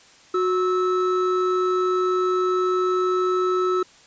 triangle tone pair together, 366.6 / 1306.4 Hz, F#4 / E6, -16 / -16 cents, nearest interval octave + minor seventh, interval 2200 cents, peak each -18 / -22 dBFS, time 0.34-3.83 s, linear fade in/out 5 ms, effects white hiss -51 dBFS RMS until 4.06 s + resampled to 16000 Hz

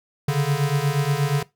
square beating tone pair, 138.59 / 146.99 Hz, C#3 / D3, 0 / +2 cents, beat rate 8.4 Hz, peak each -23 / -22 dBFS, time 0.28-1.43 s, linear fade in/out 5 ms, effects noise-tail reverb RT60 0.2 s tail -20 dB re dry

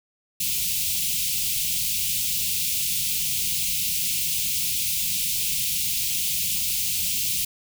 white band-stop noise, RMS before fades -25 dBFS, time 0.4-7.45 s, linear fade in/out 5 ms, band 200 to 2400 Hz, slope 48 dB/octave, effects none

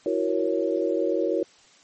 sine chord, F# dominant seventh, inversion third, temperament equal with one note detuned, 329.6 / 370 / 468.6 / 554.4 Hz, E4 / F#4 / A#4 / C#5, 0 / 0 / +9 / 0 cents, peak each -27 dBFS, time 0.06-1.43 s, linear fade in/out 2 ms, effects white hiss -55 dBFS RMS until 1.83 s + MP3 32 kbps

